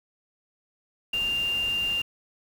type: tone in noise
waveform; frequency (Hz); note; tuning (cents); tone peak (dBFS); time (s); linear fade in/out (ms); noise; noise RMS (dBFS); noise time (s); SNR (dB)
sine; 2794; F7; 0; -24; 1.13-2.02; 5; pink; -41; 1.13-2.02; +14
effects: none